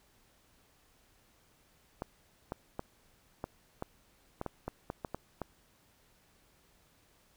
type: clicks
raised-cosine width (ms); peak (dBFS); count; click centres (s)
1; -22; 12; 2.021 / 2.521 / 2.794 / 3.441 / 3.824 / 4.414 / 4.463 / 4.68 / 4.901 / 5.048 / 5.146 / 5.417
effects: pink hiss -67 dBFS RMS until 7.36 s